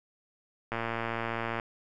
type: click train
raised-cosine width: 0.5 ms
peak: -17 dBFS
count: 102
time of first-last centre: 0.72-1.598 s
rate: 115 Hz
effects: none